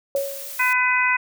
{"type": "tone with exponential decay", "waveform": "sine", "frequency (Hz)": 554.4, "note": "C#5", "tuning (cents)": 0, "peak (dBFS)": -17, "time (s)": [0.15, 0.61], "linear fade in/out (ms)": 1, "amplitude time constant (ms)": 99}
{"type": "noise", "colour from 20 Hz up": "blue", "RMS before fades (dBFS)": -34, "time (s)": [0.16, 0.73], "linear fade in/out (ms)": 0}
{"type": "harmonic tone", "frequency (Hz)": 502, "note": "B4", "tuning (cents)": 28, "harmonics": [2, 3, 4, 5], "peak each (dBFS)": [-23, -23, -21, -22], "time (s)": [0.59, 1.17], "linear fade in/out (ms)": 10}
{"effects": []}